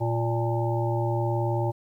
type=harmonic tone with a mistuned harmonic; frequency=116.54 Hz; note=A#2; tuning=in tune; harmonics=1 / 3 / 5 / 7 / 8; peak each=-25 / -30 / -32 / -33 / -34 dBFS; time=0-1.72 s; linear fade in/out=20 ms; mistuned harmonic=8; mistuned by=-71 cents; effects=10-bit